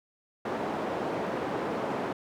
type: band-pass noise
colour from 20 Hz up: white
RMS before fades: -32 dBFS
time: 0.45-2.13 s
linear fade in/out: 5 ms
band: 190 to 710 Hz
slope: 12 dB/octave
effects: none